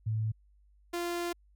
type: tone pair in turn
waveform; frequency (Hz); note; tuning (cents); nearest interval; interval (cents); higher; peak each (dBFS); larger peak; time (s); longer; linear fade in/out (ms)
sine / sawtooth; 109.6 / 346.4; A2 / F4; -6 / -14; octave + minor sixth; 1992; second; -28; neither; 0.06-0.32 / 0.93-1.33; second; 10
effects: added 50 Hz sine -60 dBFS peak until 1.55 s